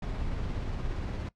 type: noise with tremolo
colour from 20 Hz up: brown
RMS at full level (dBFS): -32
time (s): 0.02-1.29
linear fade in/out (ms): 5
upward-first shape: sine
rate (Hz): 17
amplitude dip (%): 25
effects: noise-tail reverb RT60 0.1 s tail -19 dB re dry + low-pass 5000 Hz 12 dB/octave